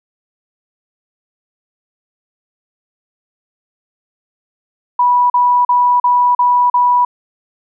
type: tone bursts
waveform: sine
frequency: 980 Hz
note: B5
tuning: 14 cents flat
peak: -8 dBFS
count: 6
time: 4.99-7.05 s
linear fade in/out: 5 ms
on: 310 ms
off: 40 ms
effects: none